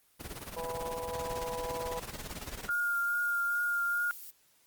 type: noise with tremolo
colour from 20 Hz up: pink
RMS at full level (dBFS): -39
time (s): 0.19-2.7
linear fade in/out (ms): 20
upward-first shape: sine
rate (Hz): 18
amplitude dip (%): 75
type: harmonic tone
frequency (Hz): 164.8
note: E3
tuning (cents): 0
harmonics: 3 / 4 / 5 / 6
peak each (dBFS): -37 / -44 / -44 / -40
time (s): 0.56-2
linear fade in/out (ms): 10
type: tone with vibrato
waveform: sine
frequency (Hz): 1412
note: F6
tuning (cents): +19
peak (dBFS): -28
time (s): 2.69-4.11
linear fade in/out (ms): 0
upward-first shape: triangle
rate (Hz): 2.4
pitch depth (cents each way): 22
type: noise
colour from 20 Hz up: violet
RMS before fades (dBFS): -46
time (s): 2.7-4.31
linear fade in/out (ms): 10
effects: white hiss -67 dBFS RMS until 4.66 s + Opus 24 kbps